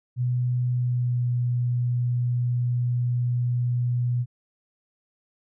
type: tone with pitch glide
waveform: sine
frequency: 123.9 to 122.26 Hz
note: B2 to B2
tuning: +6 to -17 cents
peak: -21 dBFS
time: 0.16-4.26 s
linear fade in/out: 50 ms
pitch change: -23 cents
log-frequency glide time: 0.7-1.28 s
effects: none